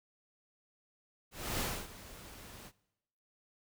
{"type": "noise with ADSR envelope", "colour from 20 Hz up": "pink", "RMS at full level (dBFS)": -34, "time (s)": [1.31, 2.72], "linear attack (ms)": 290, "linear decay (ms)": 270, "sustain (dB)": -17, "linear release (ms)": 51, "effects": ["noise-tail reverb RT60 0.9 s tail -21 dB re dry"]}